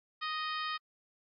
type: harmonic tone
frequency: 622.3 Hz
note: D#5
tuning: in tune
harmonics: 2 / 3 / 4 / 5 / 6 / 7 / 8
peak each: -36 / -41 / -45 / -44 / -45 / -48 / -48 dBFS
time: 0.21-0.78 s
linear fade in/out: 20 ms
effects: AAC 64 kbps